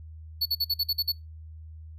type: tone bursts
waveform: square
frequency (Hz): 4435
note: C#8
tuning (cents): 0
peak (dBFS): -23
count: 8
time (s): 0.41-1.122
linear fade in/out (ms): 10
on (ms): 47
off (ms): 48
effects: noise-tail reverb RT60 0.2 s tail -23 dB re dry + added 79 Hz sine -41 dBFS peak until 1.98 s